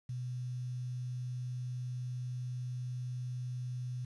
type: tone with quantisation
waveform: sine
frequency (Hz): 124.7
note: B2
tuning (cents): +17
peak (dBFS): -36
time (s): 0.09-4.05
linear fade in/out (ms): 5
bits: 10
effects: resampled to 24000 Hz